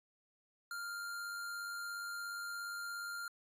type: tone with amplitude modulation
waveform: square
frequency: 1396.9 Hz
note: F6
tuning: in tune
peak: -40 dBFS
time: 0.71-3.28 s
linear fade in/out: 2 ms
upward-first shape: sine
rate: 97.1 Hz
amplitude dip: 30%
effects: AAC 64 kbps